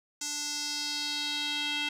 square tone with band-pass filter sweep, 293.7 Hz, D4, in tune, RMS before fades -33 dBFS, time 0.21-1.89 s, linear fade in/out 5 ms, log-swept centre 6500 to 3000 Hz, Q 2.9, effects none

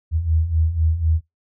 sine beating tone pair, 77.78 / 81.78 Hz, D#2 / E2, 0 / -13 cents, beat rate 4 Hz, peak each -22 / -17 dBFS, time 0.11-1.21 s, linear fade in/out 50 ms, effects noise-tail reverb RT60 0.2 s tail -26 dB re dry

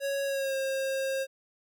square tone with pitch glide, 554.4 to 536.1 Hz, C#5 to C5, 0 to +42 cents, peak -29 dBFS, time 0-1.27 s, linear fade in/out 50 ms, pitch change -58 cents, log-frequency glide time 0.25-0.55 s, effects none

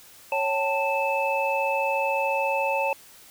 sine tone cluster, 553 / 776 / 890 / 2621 Hz, C#5 / G5 / A5 / E7, -4 / -18 / +20 / -11 cents, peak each -26 / -35 / -26 / -28 dBFS, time 0.32-2.93 s, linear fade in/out 2 ms, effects white hiss -50 dBFS RMS until 3.3 s

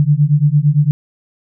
sine beating tone pair, 143 / 151.8 Hz, D3 / D#3, -46 / -42 cents, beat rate 8.8 Hz, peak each -12 / -12 dBFS, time 0-0.91 s, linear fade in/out 0 ms, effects none

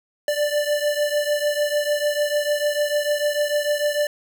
square beating tone pair, 587.3 / 594 Hz, D5 / D5, 0 / +20 cents, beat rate 6.7 Hz, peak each -22 / -25 dBFS, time 0.28-4.07 s, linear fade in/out 2 ms, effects none

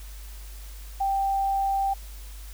sine tone, 784 Hz, G5, in tune, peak -22 dBFS, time 1-1.94 s, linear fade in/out 10 ms, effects added 50 Hz sine -38 dBFS peak until 2.53 s + white hiss -49 dBFS RMS until 2.53 s

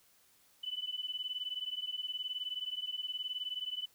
sine beating tone pair, 2989 / 3008 Hz, F#7 / F#7, +17 / +28 cents, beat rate 19 Hz, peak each -39 / -40 dBFS, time 0.63-3.86 s, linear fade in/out 10 ms, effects white hiss -67 dBFS RMS until 3.94 s

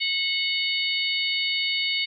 harmonic tone with a mistuned harmonic, 741 Hz, F#5, 2 cents sharp, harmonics 3 / 4 / 5 / 6, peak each -27 / -28 / -29 / -30 dBFS, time 0-2.06 s, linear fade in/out 20 ms, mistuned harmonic 3, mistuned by -29 cents, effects none

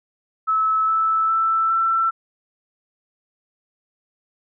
sine tone with pitch steps, 1300 / 1312.8 / 1325.8 / 1338.9 Hz, E6 / E6 / E6 / E6, -24 / -8 / +10 / +27 cents, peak -16 dBFS, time 0.47-2.11 s, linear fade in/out 20 ms, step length 410 ms, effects none

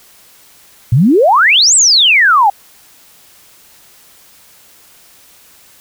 sine exponential two-way sweep, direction up then down, 107.7 to 8200 to 765 Hz, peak -5 dBFS, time 0.92-2.5 s, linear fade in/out 5 ms, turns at 1.75 s, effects white hiss -44 dBFS RMS until 5.8 s

